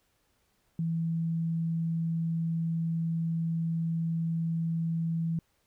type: tone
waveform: sine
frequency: 164.81 Hz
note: E3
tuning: in tune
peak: -27 dBFS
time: 0.79-5.39 s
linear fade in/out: 2 ms
effects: pink hiss -72 dBFS RMS until 5.66 s